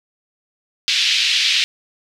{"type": "band-pass noise", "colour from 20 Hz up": "white", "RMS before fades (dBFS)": -17, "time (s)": [0.88, 1.64], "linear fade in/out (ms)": 0, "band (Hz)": [2400, 4300], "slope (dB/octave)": 24, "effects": []}